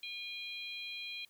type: harmonic tone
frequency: 810 Hz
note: G#5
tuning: 43 cents flat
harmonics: 3 / 4 / 5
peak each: -43 / -45 / -47 dBFS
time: 0.03-1.25 s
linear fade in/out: 2 ms
effects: white hiss -68 dBFS RMS until 1.29 s